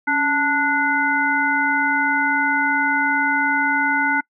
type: harmonic tone with a mistuned harmonic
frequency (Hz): 293.7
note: D4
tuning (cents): 0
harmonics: 1 / 3 / 5 / 7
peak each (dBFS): -25 / -22 / -19 / -23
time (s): 0.07-4.21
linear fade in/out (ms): 10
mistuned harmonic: 1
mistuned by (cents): -91
effects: noise-tail reverb RT60 0.1 s tail -25 dB re dry